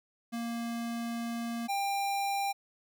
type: tone pair in turn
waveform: square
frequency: 233.3 / 795 Hz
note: A#3 / G5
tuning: +2 / +24 cents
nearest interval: octave + major sixth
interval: 2122 cents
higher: second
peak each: -34 / -30 dBFS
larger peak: second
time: 0.32-1.68 / 1.68-2.53 s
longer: first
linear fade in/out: 20 ms
effects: none